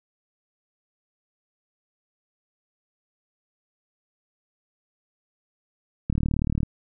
click train, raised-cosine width 5 ms, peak -12 dBFS, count 21, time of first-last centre 6.1-6.632 s, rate 37.6 Hz, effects none

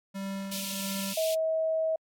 square tone with tremolo, 195.3 Hz, G3, 6 cents flat, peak -33 dBFS, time 0.14-1.14 s, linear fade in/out 20 ms, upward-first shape sine, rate 1.5 Hz, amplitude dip 50%
pink high-pass noise, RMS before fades -37 dBFS, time 0.51-1.35 s, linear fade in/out 10 ms, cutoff 2500 Hz, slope 48 dB/octave
sine tone, 641 Hz, E5, 49 cents flat, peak -25 dBFS, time 1.17-1.96 s, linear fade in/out 5 ms
effects AAC 64 kbps

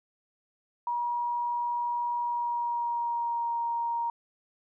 sine tone with pitch glide, 957 to 936.8 Hz, A#5 to A#5, +45 to +8 cents, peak -27 dBFS, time 0.87-4.1 s, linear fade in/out 2 ms, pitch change -37 cents, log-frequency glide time 2.2-3.55 s, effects none

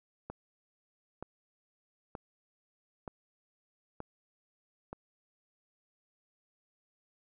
click train, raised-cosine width 1 ms, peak -26 dBFS, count 6, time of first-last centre 0.3-4.93 s, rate 1.08 Hz, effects none

